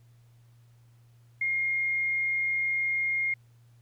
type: tone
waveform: sine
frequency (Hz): 2133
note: C7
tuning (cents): +33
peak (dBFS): -25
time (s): 1.41-3.34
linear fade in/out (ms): 5
effects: added 118 Hz sine -55 dBFS peak until 3.81 s + pink hiss -70 dBFS RMS until 3.81 s